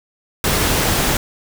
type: noise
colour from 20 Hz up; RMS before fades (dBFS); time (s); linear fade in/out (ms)
pink; -17; 0.44-1.17; 2
effects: none